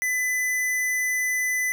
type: tone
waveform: square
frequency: 2005 Hz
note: B6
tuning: 26 cents sharp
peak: -23 dBFS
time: 0.02-1.72 s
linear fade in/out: 0 ms
effects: none